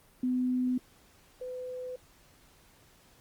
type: tone pair in turn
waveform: sine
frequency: 252.2 / 504.4 Hz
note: B3 / B4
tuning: +36 / +36 cents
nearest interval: octave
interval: 1200 cents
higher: second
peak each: -26 / -36 dBFS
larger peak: first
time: 0.23-0.78 / 1.41-1.96 s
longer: neither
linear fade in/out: 5 ms
effects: pink hiss -61 dBFS RMS until 3.2 s + Opus 32 kbps